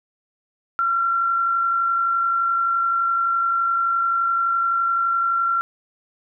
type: tone with amplitude modulation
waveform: sine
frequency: 1366 Hz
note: F6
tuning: 39 cents flat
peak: -16 dBFS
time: 0.79-5.61 s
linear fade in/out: 0 ms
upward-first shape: sine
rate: 51.7 Hz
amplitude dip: 30%
effects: none